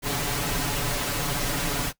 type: noise with comb filter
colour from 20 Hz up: pink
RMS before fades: -27 dBFS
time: 0.02-1.93 s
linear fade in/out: 50 ms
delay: 7 ms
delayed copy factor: +0.8
effects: noise-tail reverb RT60 0.1 s tail -19 dB re dry